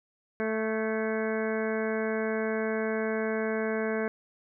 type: harmonic tone with a mistuned harmonic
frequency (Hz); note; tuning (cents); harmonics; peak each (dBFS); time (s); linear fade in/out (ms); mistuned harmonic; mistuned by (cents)
220; A3; 0; 1 / 2 / 3 / 4 / 5 / 6 / 7 / 8 / 9 / 10; -32 / -30 / -35 / -45 / -42 / -47 / -38 / -42 / -45 / -43; 0.4-4.08; 0; 8; -45
effects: none